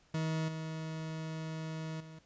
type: tone with level steps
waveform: 40% pulse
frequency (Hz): 159.1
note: D#3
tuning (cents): +39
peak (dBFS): -31 / -37 / -47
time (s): 0.14-2.19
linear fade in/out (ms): 5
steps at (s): 0.48 / 2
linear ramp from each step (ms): 5
effects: pink hiss -67 dBFS RMS until 2.25 s + resampled to 16000 Hz